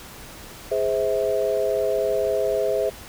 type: chord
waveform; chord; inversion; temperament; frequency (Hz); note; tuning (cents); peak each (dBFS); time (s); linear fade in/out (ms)
sine; Ab augmented; none; just; 415.3 / 519.1 / 648.9; Ab4 / C5 / E5; 0 / -14 / -27; -24; 0.71-2.9; 10
effects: pink hiss -41 dBFS RMS until 3.08 s